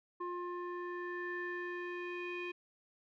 square tone with low-pass filter sweep, 353.7 Hz, F4, 22 cents sharp, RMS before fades -41 dBFS, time 0.2-2.52 s, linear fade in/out 10 ms, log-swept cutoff 1200 to 2600 Hz, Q 5.5, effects none

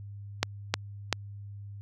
clicks, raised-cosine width 0.2 ms, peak -6 dBFS, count 3, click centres 0.43 / 0.74 / 1.127 s, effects added 101 Hz sine -40 dBFS peak until 1.81 s

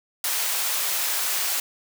white high-pass noise, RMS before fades -25 dBFS, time 0.24-1.6 s, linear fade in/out 2 ms, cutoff 640 Hz, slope 12 dB/octave, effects none

